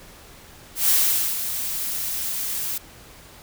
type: noise with ADSR envelope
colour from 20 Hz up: blue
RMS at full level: -17 dBFS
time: 0.75-2.78 s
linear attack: 140 ms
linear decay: 470 ms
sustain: -10 dB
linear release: 6 ms
effects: pink hiss -46 dBFS RMS until 3.42 s